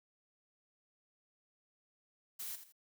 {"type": "noise with echo", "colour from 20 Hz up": "blue", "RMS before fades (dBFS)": -43, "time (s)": [2.39, 2.56], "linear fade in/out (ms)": 10, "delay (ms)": 82, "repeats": 2, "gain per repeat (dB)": -10, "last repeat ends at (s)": 2.724, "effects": []}